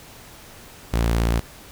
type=tone; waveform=sawtooth; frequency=57.2 Hz; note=A#1; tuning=32 cents flat; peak=-14 dBFS; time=0.93-1.4 s; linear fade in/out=10 ms; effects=pink hiss -44 dBFS RMS until 1.71 s